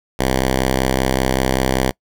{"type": "tone", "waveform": "5% pulse", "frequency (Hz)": 65.2, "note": "C2", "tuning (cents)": -5, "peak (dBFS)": -4, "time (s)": [0.19, 1.91], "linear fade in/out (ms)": 5, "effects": ["noise-tail reverb RT60 0.1 s tail -24 dB re dry"]}